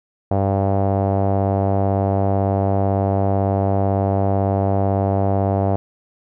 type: tone with low-pass filter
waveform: sawtooth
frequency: 98 Hz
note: G2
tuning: in tune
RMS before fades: -18 dBFS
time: 0.31-5.76 s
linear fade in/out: 0 ms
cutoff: 700 Hz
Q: 3.8
effects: none